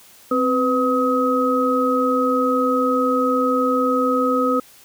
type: tone cluster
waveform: sine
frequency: 261.6 / 499.3 / 1268 Hz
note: C4 / B4 / D#6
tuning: 0 / +19 / +32 cents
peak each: -20 dBFS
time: 0.31-4.6 s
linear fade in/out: 5 ms
effects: white hiss -48 dBFS RMS until 4.84 s